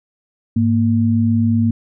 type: tone pair together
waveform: sine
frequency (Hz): 103.6 / 231.5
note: G#2 / A#3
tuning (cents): -4 / -12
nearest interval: octave + major second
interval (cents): 1392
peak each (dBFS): -16 / -14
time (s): 0.56-1.71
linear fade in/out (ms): 5
effects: none